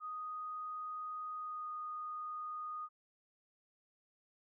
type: tone with pitch glide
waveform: sine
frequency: 1244.5 to 1234.5 Hz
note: D#6 to D#6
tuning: 0 to -14 cents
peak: -40 dBFS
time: 0-2.89 s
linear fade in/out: 50 ms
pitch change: -14 cents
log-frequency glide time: 1.36-1.69 s
effects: none